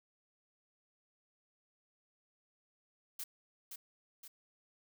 blue noise with echo, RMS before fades -42 dBFS, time 3.19-3.24 s, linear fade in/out 5 ms, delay 520 ms, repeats 2, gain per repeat -5 dB, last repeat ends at 4.28 s, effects none

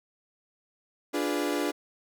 35% pulse chord, D diminished seventh, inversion none, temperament equal, 293.7 / 349.2 / 415.3 / 493.9 Hz, D4 / F4 / Ab4 / Cb5, 0 / 0 / 0 / 0 cents, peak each -28 / -31 / -32 / -34 dBFS, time 1.13-1.72 s, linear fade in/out 20 ms, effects none

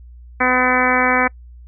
harmonic tone, 252.8 Hz, B3, 41 cents sharp, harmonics 1 / 2 / 3 / 4 / 5 / 6 / 7 / 8 / 9, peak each -22 / -22 / -22 / -22 / -22 / -22 / -22 / -22 / -22 dBFS, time 0.4-1.28 s, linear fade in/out 10 ms, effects noise-tail reverb RT60 0.1 s tail -26 dB re dry + added 60 Hz sine -37 dBFS peak until 1.67 s

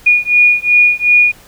sine beating tone pair, 2444 / 2446.7 Hz, D#7 / D#7, -32 / -30 cents, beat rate 2.7 Hz, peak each -10 dBFS, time 0.06-1.32 s, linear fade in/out 10 ms, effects pink hiss -42 dBFS RMS until 1.47 s

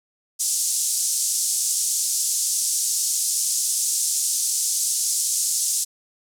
pink band-pass noise, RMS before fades -23 dBFS, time 0.39-5.85 s, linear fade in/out 20 ms, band 6100 to 10000 Hz, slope 24 dB/octave, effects none

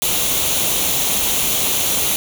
white noise with comb filter, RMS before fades -18 dBFS, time 0.02-2.16 s, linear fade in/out 0 ms, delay 0.3 ms, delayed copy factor +0.55, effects none

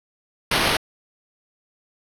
white noise with sample-and-hold, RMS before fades -20 dBFS, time 0.51-0.77 s, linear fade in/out 5 ms, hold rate 7350 Hz, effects low-pass 12000 Hz 12 dB/octave

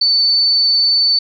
sine tone, 4511 Hz, C#8, 29 cents sharp, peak -10 dBFS, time 0.01-1.19 s, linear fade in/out 5 ms, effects none

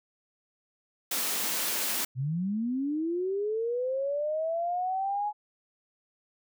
white high-pass noise, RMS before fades -30 dBFS, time 1.11-2.05 s, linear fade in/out 5 ms, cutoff 180 Hz, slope 48 dB/octave
sine linear sweep, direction up, 121.2 to 845 Hz, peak -27 dBFS, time 2.15-5.33 s, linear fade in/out 50 ms
effects none

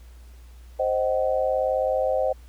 sine chord, C diminished, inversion none, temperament equal with one note detuned, 523.3 / 622.3 / 758.2 Hz, C5 / Eb5 / Gb5, 0 / 0 / +42 cents, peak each -23 / -25 / -28 dBFS, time 0.79-2.33 s, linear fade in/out 10 ms, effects added 60 Hz sine -43 dBFS peak until 2.48 s + pink hiss -58 dBFS RMS until 2.48 s

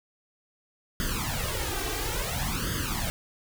pink noise with flanger, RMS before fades -30 dBFS, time 1-3.1 s, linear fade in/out 0 ms, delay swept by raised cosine 0.61 to 2.61 ms, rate 0.58 Hz, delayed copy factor +0.9, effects none

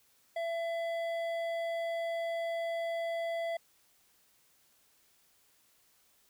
triangle tone with hard clipping, 670 Hz, E5, 28 cents sharp, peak -34 dBFS, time 0.36-3.57 s, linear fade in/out 5 ms, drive 13 dB, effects white hiss -68 dBFS RMS until 6.29 s

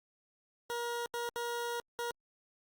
20% pulse tone bursts at uneven times, 474.7 Hz, A#4, 31 cents sharp, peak -30 dBFS, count 4, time 0.7-1.06 / 1.14-1.29 / 1.36-1.8 / 1.99-2.11 s, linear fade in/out 0 ms, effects Opus 48 kbps

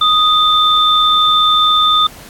sine tone pair together, 1244.5 / 3558 Hz, D#6 / A7, 0 / +19 cents, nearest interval octave + tritone, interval 1819 cents, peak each -11 dBFS, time 0.01-2.07 s, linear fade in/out 5 ms, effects pink hiss -37 dBFS RMS until 2.29 s + AAC 64 kbps

